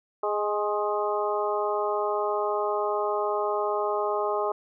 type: harmonic tone with a mistuned harmonic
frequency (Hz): 207.7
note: G#3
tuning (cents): 0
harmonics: 2 / 3 / 4 / 5 / 6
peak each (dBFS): -28 / -30 / -31 / -32 / -33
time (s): 0.23-4.52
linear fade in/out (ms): 5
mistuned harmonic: 5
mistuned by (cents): +37
effects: none